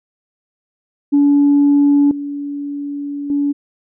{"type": "tone with level steps", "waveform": "sine", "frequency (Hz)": 285.9, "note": "D4", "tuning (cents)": -46, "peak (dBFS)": [-7, -21, -13], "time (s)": [1.12, 3.53], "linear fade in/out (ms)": 20, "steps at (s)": [2.11, 3.3], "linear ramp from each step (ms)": 2, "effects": ["tanh soft clip ceiling -5 dBFS"]}